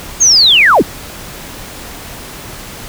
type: linear sweep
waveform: sine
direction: down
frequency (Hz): 6645 to 85.5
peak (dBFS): -4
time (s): 0.2-0.83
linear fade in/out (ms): 20
effects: pink hiss -29 dBFS RMS until 2.88 s